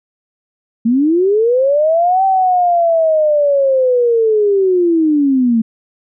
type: linear two-way sweep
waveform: sine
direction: up then down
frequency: 220 to 776 to 220 Hz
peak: -9 dBFS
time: 0.85-5.62 s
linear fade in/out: 10 ms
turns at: 2.24 s
effects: none